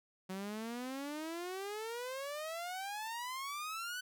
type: exponential sweep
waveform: sawtooth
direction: up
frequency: 185 to 1516 Hz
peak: -36 dBFS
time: 0.29-4.01 s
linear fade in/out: 10 ms
effects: none